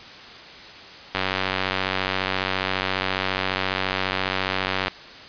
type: click train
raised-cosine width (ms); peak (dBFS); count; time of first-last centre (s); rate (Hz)
0.3; -6; 354; 1.15-4.882; 94.6
effects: white hiss -41 dBFS RMS until 5.28 s + resampled to 11025 Hz